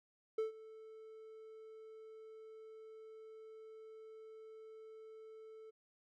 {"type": "tone with ADSR envelope", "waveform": "triangle", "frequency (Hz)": 440, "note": "A4", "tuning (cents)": 0, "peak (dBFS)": -30, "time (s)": [0.38, 5.71], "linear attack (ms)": 6, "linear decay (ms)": 130, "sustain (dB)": -20, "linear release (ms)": 16, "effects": []}